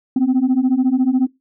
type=beating tone pair; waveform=sine; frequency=249.7 / 263.7 Hz; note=B3 / C4; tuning=+19 / +14 cents; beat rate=14 Hz; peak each=-15 / -13 dBFS; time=0.16-1.27 s; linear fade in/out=5 ms; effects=noise-tail reverb RT60 0.2 s tail -19 dB re dry + tanh soft clip ceiling -10 dBFS